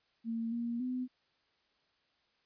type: tone with pitch steps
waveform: sine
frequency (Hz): 228.3 / 235.4 / 252.7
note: A#3 / A#3 / B3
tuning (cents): -36 / +17 / +40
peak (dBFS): -33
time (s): 0.24-1.08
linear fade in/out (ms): 50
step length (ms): 280
effects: white hiss -74 dBFS RMS until 2.45 s + resampled to 11025 Hz